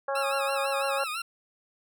harmonic tone, 274.9 Hz, C#4, 14 cents flat, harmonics 2 / 3 / 4 / 5 / 6, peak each -29 / -33 / -35 / -37 / -39 dBFS, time 0.08-1.04 s, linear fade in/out 5 ms
20% pulse tone with vibrato, 1300 Hz, E6, 24 cents flat, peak -26 dBFS, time 0.15-1.22 s, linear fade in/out 5 ms, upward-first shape sine, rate 6 Hz, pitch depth 110 cents each way
effects none

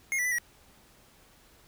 square tone with pitch steps, 2146 / 1966 / 1996 / 1909 Hz, C7 / B6 / B6 / A#6, +43 / -8 / +18 / +41 cents, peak -27 dBFS, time 0.12-0.384 s, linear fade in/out 0 ms, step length 66 ms, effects pink hiss -59 dBFS RMS until 1.67 s

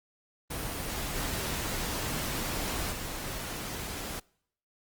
pink noise with level steps, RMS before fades -35 / -33 / -37 dBFS, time 0.5-4.2 s, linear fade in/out 10 ms, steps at 1.16 / 2.92 s, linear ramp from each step 2 ms, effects noise-tail reverb RT60 0.7 s tail -26 dB re dry + Opus 24 kbps

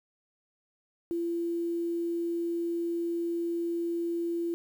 sine tone with quantisation, 340 Hz, F4, 46 cents flat, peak -28 dBFS, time 1.11-4.54 s, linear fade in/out 0 ms, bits 9, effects none

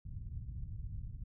white low-pass noise, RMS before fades -43 dBFS, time 0.05-1.24 s, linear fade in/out 5 ms, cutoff 110 Hz, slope 24 dB/octave, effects none

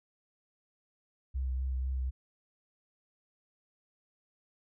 sine tone with vibrato, 64.8 Hz, C2, 16 cents flat, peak -30 dBFS, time 1.34-2.11 s, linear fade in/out 20 ms, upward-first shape sine, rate 4 Hz, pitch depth 24 cents each way, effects none

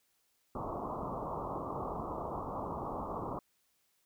white low-pass noise, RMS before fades -39 dBFS, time 0.55-3.39 s, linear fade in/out 2 ms, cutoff 1200 Hz, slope 96 dB/octave, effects white hiss -75 dBFS RMS until 4.05 s

